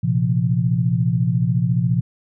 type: chord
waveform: sine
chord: Bb suspended second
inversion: none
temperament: equal with one note detuned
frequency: 116.54 / 130.81 / 171.61 Hz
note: Bb2 / C3 / F3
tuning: 0 / 0 / -30 cents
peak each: -20 dBFS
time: 0.03-2.01 s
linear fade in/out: 10 ms
effects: none